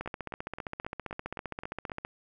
two click trains, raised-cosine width 0.5 ms, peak -24 / -20 dBFS, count 8 / 32, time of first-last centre 0.06-1.897 / 0.01-2.049 s, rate 3.81 / 15.2 Hz, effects none

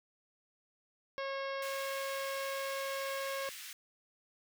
harmonic tone, 545 Hz, C#5, 29 cents flat, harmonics 1 / 2 / 3 / 4 / 5 / 6 / 7 / 8 / 9 / 10, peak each -38 / -42 / -45 / -47 / -52 / -52 / -56 / -58 / -58 / -56 dBFS, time 1.18-3.49 s, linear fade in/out 0 ms
pink high-pass noise, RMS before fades -47 dBFS, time 1.62-3.73 s, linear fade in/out 2 ms, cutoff 1700 Hz, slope 24 dB/octave
effects none

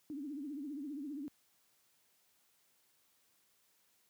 sine tone with vibrato, 286.9 Hz, D4, 40 cents flat, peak -40 dBFS, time 0.1-1.28 s, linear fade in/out 0 ms, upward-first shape triangle, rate 15 Hz, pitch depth 170 cents each way, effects white hiss -73 dBFS RMS until 4.09 s + high-pass 80 Hz 12 dB/octave

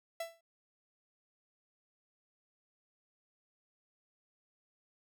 45% pulse tone with exponential decay, 666 Hz, E5, 18 cents sharp, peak -34 dBFS, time 0.2-0.41 s, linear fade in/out 5 ms, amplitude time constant 44 ms, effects none

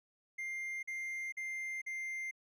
triangle tone bursts, 2100 Hz, C7, 6 cents sharp, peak -36 dBFS, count 4, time 0.38-2.312 s, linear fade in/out 10 ms, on 450 ms, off 44 ms, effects none

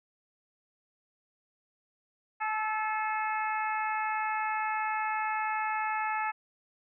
harmonic tone with a mistuned harmonic, 432.3 Hz, A4, 31 cents flat, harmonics 2 / 3 / 4 / 5 / 6, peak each -31 / -35 / -37 / -39 / -41 dBFS, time 2.4-6.32 s, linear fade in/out 20 ms, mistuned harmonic 3, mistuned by +21 cents, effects none

